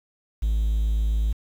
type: tone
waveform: triangle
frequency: 53.9 Hz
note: A1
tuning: 35 cents flat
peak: -17 dBFS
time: 0.42-1.33 s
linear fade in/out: 10 ms
effects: tanh soft clip ceiling -13 dBFS + 8-bit